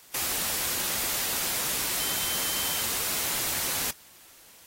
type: tone in noise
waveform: sine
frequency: 3082 Hz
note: G7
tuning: 30 cents flat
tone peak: -38 dBFS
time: 2-2.82 s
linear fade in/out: 5 ms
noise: white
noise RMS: -29 dBFS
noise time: 0.14-3.91 s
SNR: -12 dB
effects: white hiss -53 dBFS RMS until 4.66 s + AAC 48 kbps